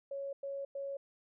sine tone bursts, 554.4 Hz, C#5, in tune, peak -37 dBFS, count 3, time 0.11-0.97 s, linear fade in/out 5 ms, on 220 ms, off 100 ms, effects none

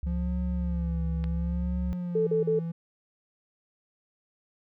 sine tone, 69.3 Hz, C#2, in tune, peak -28 dBFS, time 0.03-1.93 s, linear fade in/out 0 ms
triangle tone with vibrato, 172.7 Hz, F3, 19 cents flat, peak -28 dBFS, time 0.06-2.72 s, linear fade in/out 10 ms, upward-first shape sine, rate 0.71 Hz, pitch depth 76 cents each way
click, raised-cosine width 0.3 ms, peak -26 dBFS, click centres 1.241 s
sine tone bursts, 440 Hz, A4, in tune, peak -22 dBFS, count 3, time 2.15-2.592 s, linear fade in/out 5 ms, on 120 ms, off 41 ms
effects none

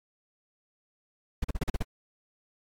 brown noise bursts, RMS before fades -27 dBFS, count 7, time 1.42-1.828 s, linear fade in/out 5 ms, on 24 ms, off 40 ms, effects AAC 64 kbps

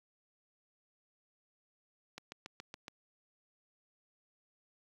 click train, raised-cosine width 0.2 ms, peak -27 dBFS, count 6, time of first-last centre 2.18-2.881 s, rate 7.13 Hz, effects high-pass 60 Hz 12 dB/octave + 10-bit

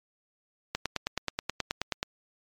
click train, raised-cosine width 0.2 ms, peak -11 dBFS, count 13, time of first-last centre 0.75-2.029 s, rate 9.38 Hz, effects MP3 96 kbps

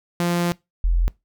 sawtooth / sine tone pair in turn, 173.5 / 42.8 Hz, F3 / F1, -11 / -34 cents, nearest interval 2 octaves, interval 2423 cents, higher first, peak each -15 dBFS, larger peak neither, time 0.2-0.52 / 0.84-1.08 s, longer first, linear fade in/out 0 ms, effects noise-tail reverb RT60 0.2 s tail -22 dB re dry

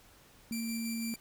sine tone, 228.1 Hz, A#3, 37 cents flat, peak -34 dBFS, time 0.51-1.14 s, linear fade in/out 0 ms
10% pulse tone with tremolo, 2353 Hz, D7, 3 cents sharp, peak -30 dBFS, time 0.52-1.16 s, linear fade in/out 5 ms, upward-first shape square, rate 6 Hz, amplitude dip 25%
effects pink hiss -60 dBFS RMS until 1.2 s

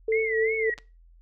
sine tone with tremolo, 443.3 Hz, A4, 13 cents sharp, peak -19 dBFS, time 0.08-0.7 s, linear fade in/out 5 ms, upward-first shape triangle, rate 3.6 Hz, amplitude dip 65%
sine tone with vibrato, 2054 Hz, C7, 33 cents flat, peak -27 dBFS, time 0.12-0.74 s, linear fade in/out 2 ms, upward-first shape sine, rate 2.9 Hz, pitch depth 130 cents each way
clicks, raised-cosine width 0.2 ms, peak -25 dBFS, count 2, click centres 0.779 / 0.786 s
effects noise-tail reverb RT60 0.3 s tail -21 dB re dry + added 42 Hz sine -51 dBFS peak until 1.21 s

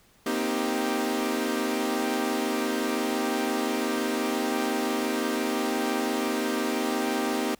sawtooth chord, C minor seventh, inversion third, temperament equal with one note detuned, 235.8 / 261.6 / 311.1 / 392 Hz, Bb3 / C4 / Eb4 / G4, +20 / 0 / 0 / 0 cents, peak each -27 dBFS, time 0.26-7.55 s, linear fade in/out 5 ms, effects pink hiss -60 dBFS RMS until 7.59 s

